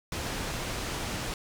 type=low-pass noise; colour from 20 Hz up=pink; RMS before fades=-34 dBFS; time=0.12-1.34 s; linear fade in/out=2 ms; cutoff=8500 Hz; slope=12 dB/octave; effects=none